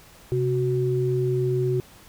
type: tone pair together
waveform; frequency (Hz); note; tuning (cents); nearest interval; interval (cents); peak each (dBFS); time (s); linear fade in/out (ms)
sine; 130.59 / 370; C3 / F#4; -3 / 0; octave + tritone; 1803; -23; 0.32-1.8; 0
effects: pink hiss -50 dBFS RMS until 2.08 s